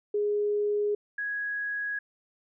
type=tone pair in turn; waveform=sine; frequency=414.5 / 1662.5 Hz; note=G#4 / G#6; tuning=-3 / +1 cents; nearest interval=2 octaves; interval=2404 cents; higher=second; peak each=-24 / -29 dBFS; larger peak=first; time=0.14-0.95 / 1.18-1.99 s; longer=neither; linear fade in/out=5 ms; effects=none